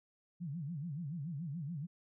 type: tone with vibrato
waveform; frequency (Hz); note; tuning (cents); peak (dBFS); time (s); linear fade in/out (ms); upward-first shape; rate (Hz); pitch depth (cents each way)
sine; 155.8; D#3; +3; -38; 0.4-1.87; 20; sine; 7; 240
effects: none